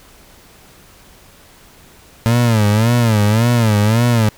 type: tone with vibrato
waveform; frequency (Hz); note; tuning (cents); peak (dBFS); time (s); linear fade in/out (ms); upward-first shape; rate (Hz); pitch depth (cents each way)
30% pulse; 111.9; A2; +30; -8; 2.26-4.29; 0; sine; 1.8; 140
effects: pink hiss -45 dBFS RMS until 4.37 s